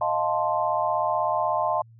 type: chord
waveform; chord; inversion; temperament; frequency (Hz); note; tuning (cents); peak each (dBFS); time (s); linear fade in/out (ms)
sine; F dominant seventh; third; equal; 622.3 / 698.5 / 880 / 1046.5; Eb5 / F5 / A5 / C6; 0 / 0 / 0 / 0; -27; 0.01-1.82; 5
effects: added 114 Hz sine -48 dBFS peak until 1.99 s